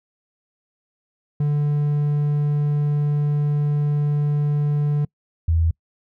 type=tone pair in turn; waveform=triangle / sine; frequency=146.83 / 82.17 Hz; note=D3 / E2; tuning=0 / -5 cents; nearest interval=minor seventh; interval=1005 cents; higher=first; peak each=-15 / -15 dBFS; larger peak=neither; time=1.4-5.05 / 5.48-5.71 s; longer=first; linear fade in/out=5 ms; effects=noise-tail reverb RT60 0.1 s tail -26 dB re dry